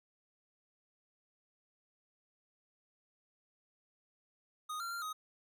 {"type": "tone with pitch steps", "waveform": "square", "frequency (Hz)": [1241, 1375, 1387, 1255], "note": ["D#6", "F6", "F6", "D#6"], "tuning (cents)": [-5, -27, -12, 15], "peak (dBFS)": -39, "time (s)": [4.69, 5.13], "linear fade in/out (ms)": 10, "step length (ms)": 110, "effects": []}